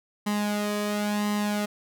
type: tone with flanger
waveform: sawtooth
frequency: 207.7 Hz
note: G#3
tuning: in tune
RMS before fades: -27 dBFS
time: 0.26-1.66 s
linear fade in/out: 10 ms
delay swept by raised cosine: 1 to 1.72 ms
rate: 0.96 Hz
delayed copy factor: +0.65
effects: none